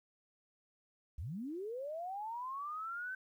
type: linear sweep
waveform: sine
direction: up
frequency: 58.27 to 1545 Hz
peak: -39 dBFS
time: 1.18-3.15 s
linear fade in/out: 5 ms
effects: 12-bit